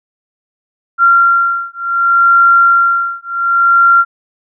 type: beating tone pair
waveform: sine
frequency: 1378 / 1378.67 Hz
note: F6 / F6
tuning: -24 / -23 cents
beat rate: 0.67 Hz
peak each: -10 dBFS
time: 0.98-4.05 s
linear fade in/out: 50 ms
effects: none